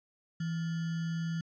sine tone with sample-and-hold, 164.81 Hz, E3, in tune, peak -31 dBFS, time 0.4-1.41 s, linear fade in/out 5 ms, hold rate 1575 Hz, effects resampled to 16000 Hz

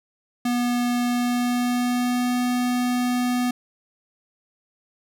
square tone with pitch glide, 243.2 to 246.9 Hz, B3 to B3, -26 to 0 cents, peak -21 dBFS, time 0.45-3.51 s, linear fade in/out 5 ms, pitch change +26 cents, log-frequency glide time 1.07-2.35 s, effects none

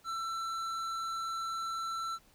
sine tone with tanh clipping, 1338 Hz, E6, 25 cents sharp, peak -36 dBFS, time 0.04-2.19 s, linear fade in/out 50 ms, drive 13 dB, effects pink hiss -64 dBFS RMS until 2.34 s

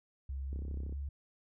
sine tone with pitch glide, 67.6 to 70.23 Hz, C#2 to C#2, -43 to +23 cents, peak -36 dBFS, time 0.29-1.09 s, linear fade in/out 5 ms, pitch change +66 cents, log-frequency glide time 0.49-0.59 s
click train, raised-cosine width 3 ms, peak -34 dBFS, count 14, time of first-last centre 0.53-0.925 s, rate 32.9 Hz
effects none

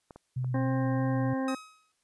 clicks, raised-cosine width 1 ms, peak -32 dBFS, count 4, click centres 0.108 / 0.16 / 0.445 / 0.559 s
sine tone with vibrato, 125.8 Hz, B2, 32 cents sharp, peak -28 dBFS, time 0.36-1.34 s, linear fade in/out 10 ms, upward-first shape square, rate 3.2 Hz, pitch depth 19 cents each way
harmonic tone, 264.4 Hz, C4, 18 cents sharp, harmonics 1 / 2 / 3 / 4 / 6 / 7, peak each -29 / -35 / -39 / -41 / -45 / -46 dBFS, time 0.54-1.55 s, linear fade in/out 5 ms
sawtooth tone with exponential decay, 1270 Hz, D#6, 35 cents sharp, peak -30 dBFS, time 1.48-1.92 s, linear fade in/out 2 ms, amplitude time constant 94 ms
effects white hiss -75 dBFS RMS until 2.03 s + resampled to 24000 Hz

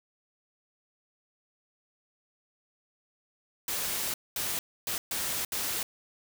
white noise bursts at uneven times, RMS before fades -32 dBFS, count 5, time 3.68-4.14 / 4.36-4.59 / 4.87-4.98 / 5.11-5.45 / 5.52-5.83 s, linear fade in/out 2 ms, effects none

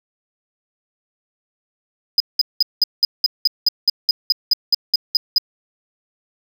triangle tone bursts, 4992 Hz, D#8, 5 cents sharp, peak -9 dBFS, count 16, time 2.18-5.382 s, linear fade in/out 2 ms, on 22 ms, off 190 ms, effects none

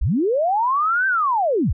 sine linear two-way sweep, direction up then down, 30.6 to 1577 to 30.6 Hz, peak -16 dBFS, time 0.01-1.73 s, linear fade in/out 10 ms, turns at 1.07 s, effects none

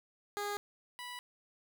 15% pulse tone pair in turn, 410 / 983.1 Hz, G#4 / B5, -22 / -8 cents, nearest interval octave + minor third, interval 1514 cents, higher second, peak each -29 / -36 dBFS, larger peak first, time 0.37-0.57 / 0.99-1.19 s, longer neither, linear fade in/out 0 ms, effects none

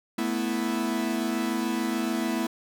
45% pulse chord, A suspended second, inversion none, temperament equal, 220 / 246.9 / 329.6 Hz, A3 / B3 / E4, 0 / 0 / 0 cents, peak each -30 dBFS, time 0.18-2.47 s, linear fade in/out 5 ms, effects none

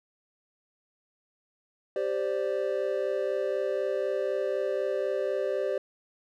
triangle chord, G suspended fourth, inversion none, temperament equal, 392 / 523.3 / 587.3 Hz, G4 / C5 / D5, 0 / 0 / 0 cents, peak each -29 dBFS, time 1.96-5.78 s, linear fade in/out 2 ms, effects none

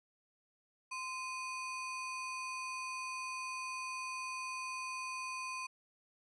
square ring-modulated tone, 1760 Hz, A6, in tune, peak -37 dBFS, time 0.91-5.67 s, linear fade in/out 10 ms, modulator 724 Hz, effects resampled to 22050 Hz

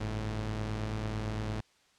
sawtooth tone pair together, 49.66 / 108.3 Hz, G1 / A2, +23 / -27 cents, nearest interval octave + minor second, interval 1350 cents, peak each -34 / -30 dBFS, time 0-1.61 s, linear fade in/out 10 ms, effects white hiss -66 dBFS RMS until 1.98 s + low-pass 6000 Hz 12 dB/octave

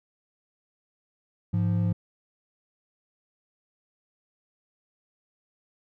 triangle tone pair together, 104.3 / 173.5 Hz, G#2 / F3, +8 / -11 cents, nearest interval major sixth, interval 881 cents, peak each -22 / -24 dBFS, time 1.53-1.93 s, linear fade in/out 10 ms, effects none

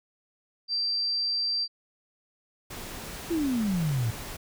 sine tone, 4699 Hz, D8, in tune, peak -25 dBFS, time 0.68-1.68 s, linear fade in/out 50 ms
pink noise, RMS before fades -39 dBFS, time 2.7-4.37 s, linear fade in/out 10 ms
sine exponential sweep, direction down, 350 to 107.6 Hz, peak -24 dBFS, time 3.3-4.11 s, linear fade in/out 10 ms
effects none

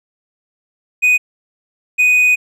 triangle tone pair in turn, 2489 / 2489 Hz, D#7 / D#7, 0 / 0 cents, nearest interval unison, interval 0 cents, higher neither, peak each -7 dBFS, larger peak neither, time 1.02-1.18 / 1.98-2.36 s, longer second, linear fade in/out 20 ms, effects none

